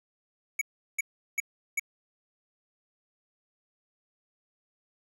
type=tone bursts; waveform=square; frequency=2249 Hz; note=C#7; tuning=24 cents sharp; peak=-26 dBFS; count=4; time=0.59-1.796 s; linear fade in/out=5 ms; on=24 ms; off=370 ms; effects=none